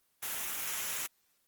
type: noise with comb filter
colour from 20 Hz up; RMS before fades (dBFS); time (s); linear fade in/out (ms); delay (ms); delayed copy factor
white; -36; 0.22-1.07; 10; 0.22; -0.5
effects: white hiss -73 dBFS RMS until 1.47 s + Opus 24 kbps